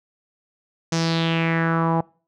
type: tone with low-pass filter sweep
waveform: sawtooth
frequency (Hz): 164.81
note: E3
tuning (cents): 0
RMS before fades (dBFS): -21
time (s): 0.92-2.01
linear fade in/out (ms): 5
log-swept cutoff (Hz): 6200 to 840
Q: 3.8
effects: noise-tail reverb RT60 0.4 s tail -25 dB re dry